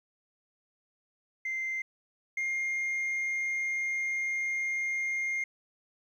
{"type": "tone pair in turn", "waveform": "sine", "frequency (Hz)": [2085, 2121], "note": ["C7", "C7"], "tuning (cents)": [-7, 23], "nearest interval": "unison", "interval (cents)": 30, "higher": "second", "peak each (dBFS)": [-29, -26], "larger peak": "second", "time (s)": [[1.45, 1.82], [2.37, 5.44]], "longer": "second", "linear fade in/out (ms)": 5, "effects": ["tanh soft clip ceiling -28 dBFS", "11-bit"]}